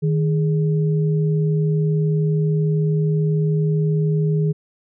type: tone pair together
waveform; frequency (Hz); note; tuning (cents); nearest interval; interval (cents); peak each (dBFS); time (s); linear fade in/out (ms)
sine; 155.49 / 415.1; D#3 / G#4; -1 / -1; octave + perfect fourth; 1700; -16 / -25; 0.02-4.53; 20
effects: none